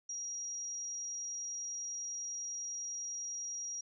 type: tone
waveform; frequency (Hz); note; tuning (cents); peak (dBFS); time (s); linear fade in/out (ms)
sine; 5710; F8; +37; -38; 0.09-3.81; 5
effects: none